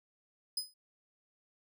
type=tone with exponential decay; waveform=sawtooth; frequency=5020 Hz; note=D#8; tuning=15 cents sharp; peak=-27 dBFS; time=0.57-0.74 s; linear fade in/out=5 ms; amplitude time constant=35 ms; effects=none